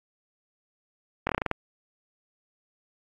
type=slowing click train; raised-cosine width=0.5 ms; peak=-10 dBFS; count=8; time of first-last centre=1.27-1.513 s; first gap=22 ms; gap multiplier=1.15; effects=AAC 48 kbps